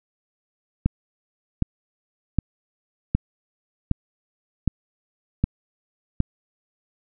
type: click train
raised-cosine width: 5 ms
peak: -6 dBFS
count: 8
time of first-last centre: 0.86-6.204 s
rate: 1.31 Hz
effects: none